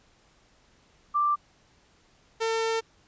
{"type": "tone pair in turn", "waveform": ["sine", "sawtooth"], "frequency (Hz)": [1178, 450.8], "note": ["D6", "A4"], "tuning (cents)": [5, 42], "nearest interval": "octave + perfect fourth", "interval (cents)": 1663, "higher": "first", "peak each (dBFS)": -21, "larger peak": "neither", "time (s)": [[1.14, 1.36], [2.4, 2.81]], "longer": "second", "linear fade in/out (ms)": 20, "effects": ["pink hiss -62 dBFS RMS until 3.07 s", "resampled to 16000 Hz"]}